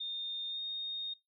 sine tone with pitch glide, 3645 to 3698 Hz, A#7 to A#7, -40 to -15 cents, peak -36 dBFS, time 0-1.14 s, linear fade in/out 10 ms, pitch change +25 cents, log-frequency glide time 0.49-0.6 s, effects noise-tail reverb RT60 0.2 s tail -22 dB re dry

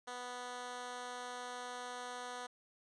10% pulse tone with high-pass filter, 246.9 Hz, B3, in tune, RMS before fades -45 dBFS, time 0.07-2.47 s, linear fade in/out 10 ms, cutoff 500 Hz, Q 0.77, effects resampled to 22050 Hz + 11-bit

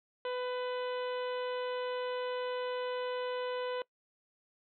harmonic tone, 499.4 Hz, B4, 19 cents sharp, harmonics 1 / 2 / 3 / 4 / 5 / 6 / 7 / 8, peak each -34 / -42 / -46 / -51 / -53 / -49 / -54 / -57 dBFS, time 0.25-3.82 s, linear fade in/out 2 ms, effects noise-tail reverb RT60 0.1 s tail -22 dB re dry

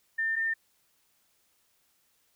sine tone pair in turn, 1800 / 1806.5 Hz, A6 / A6, +39 / +45 cents, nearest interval unison, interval 6 cents, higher second, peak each -26 dBFS, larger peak neither, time 0.18-0.36 / 0.36-0.54 s, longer neither, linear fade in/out 10 ms, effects white hiss -70 dBFS RMS until 2.35 s

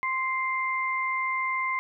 sine tone pair together, 1046.5 / 2093 Hz, C6 / C7, 0 / 0 cents, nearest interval octave, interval 1200 cents, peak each -28 dBFS, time 0.03-1.79 s, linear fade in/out 0 ms, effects none

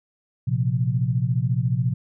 sine chord, Bb suspended second, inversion none, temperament equal, 116.54 / 130.81 / 174.61 Hz, Bb2 / C3 / F3, 0 / 0 / 0 cents, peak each -23 / -22 / -28 dBFS, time 0.47-1.94 s, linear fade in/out 10 ms, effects none

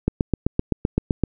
click train, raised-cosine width 3 ms, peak -5 dBFS, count 10, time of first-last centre 0.08-1.237 s, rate 7.78 Hz, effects none

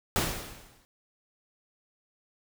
pink noise with exponential decay, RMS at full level -25 dBFS, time 0.16-0.85 s, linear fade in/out 0 ms, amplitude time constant 150 ms, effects none

